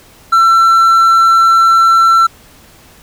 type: tone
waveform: triangle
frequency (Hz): 1345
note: E6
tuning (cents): +34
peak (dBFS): -3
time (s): 0.32-2.27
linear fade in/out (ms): 10
effects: pink hiss -42 dBFS RMS until 3.02 s